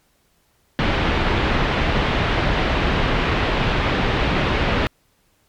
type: low-pass noise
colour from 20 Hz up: pink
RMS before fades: -19 dBFS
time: 0.79-4.87 s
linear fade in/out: 0 ms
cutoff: 3400 Hz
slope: 24 dB/octave
effects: pink hiss -62 dBFS RMS until 5.48 s + MP3 96 kbps